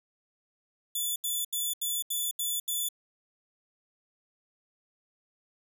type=tone bursts; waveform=5% pulse; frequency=3476 Hz; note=A7; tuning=22 cents flat; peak=-21 dBFS; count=7; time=0.95-2.888 s; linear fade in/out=5 ms; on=210 ms; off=78 ms; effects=none